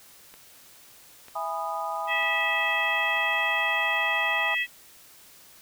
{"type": "click train", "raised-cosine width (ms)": 0.3, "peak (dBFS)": -30, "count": 4, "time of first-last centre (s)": [0.34, 3.17], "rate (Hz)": 1.06}
{"type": "chord", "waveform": "sine", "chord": "E major seventh", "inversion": "none", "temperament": "just", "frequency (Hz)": [659.3, 824.1, 988.9, 1236.1], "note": ["E5", "G#5", "B5", "D#6"], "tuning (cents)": [0, -14, 2, -12], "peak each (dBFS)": [-35, -32, -35, -33], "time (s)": [1.35, 4.55], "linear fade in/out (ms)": 10}
{"type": "harmonic tone", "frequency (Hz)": 650, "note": "E5", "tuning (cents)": -24, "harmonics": [3, 4, 5], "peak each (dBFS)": [-26, -28, -34], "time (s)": [2.07, 4.67], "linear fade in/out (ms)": 50}
{"effects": ["white hiss -52 dBFS RMS until 5.61 s"]}